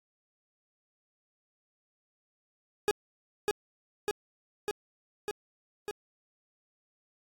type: tone with echo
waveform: 40% pulse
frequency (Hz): 415.3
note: G#4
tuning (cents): 0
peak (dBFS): -23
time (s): 2.88-2.91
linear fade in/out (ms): 0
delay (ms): 600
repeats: 5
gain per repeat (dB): -2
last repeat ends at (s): 5.91
effects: AAC 48 kbps